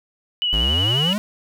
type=tone with vibrato; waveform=sine; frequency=2934 Hz; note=F#7; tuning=15 cents flat; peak=-18 dBFS; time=0.42-1.13 s; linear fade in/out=0 ms; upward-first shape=triangle; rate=11 Hz; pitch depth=37 cents each way
type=exponential sweep; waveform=square; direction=up; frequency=49.3 to 218.6 Hz; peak=-21 dBFS; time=0.53-1.18 s; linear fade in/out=0 ms
effects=none